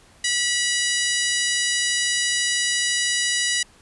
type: harmonic tone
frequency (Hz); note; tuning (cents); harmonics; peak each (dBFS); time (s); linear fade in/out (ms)
974; B5; -24; 2 / 3 / 4 / 5 / 6 / 7 / 8 / 9 / 10; -25 / -27 / -28 / -29 / -30 / -30 / -31 / -32 / -32; 0.24-3.63; 5
effects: pink hiss -53 dBFS RMS until 3.81 s + resampled to 24000 Hz